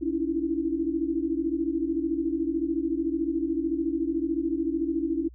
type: tone cluster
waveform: sine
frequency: 281.3 / 323.1 / 336.8 Hz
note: C#4 / E4 / E4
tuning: +26 / -35 / +37 cents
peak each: -30 / -28 / -29 dBFS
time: 0.01-5.29 s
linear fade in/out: 20 ms
effects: added 60 Hz sine -45 dBFS peak until 5.34 s